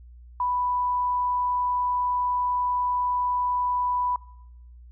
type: tone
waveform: sine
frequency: 989 Hz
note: B5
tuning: 2 cents sharp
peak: -22 dBFS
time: 0.4-4.16 s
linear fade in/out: 2 ms
effects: noise-tail reverb RT60 0.9 s tail -23 dB re dry + added 60 Hz sine -44 dBFS peak until 4.91 s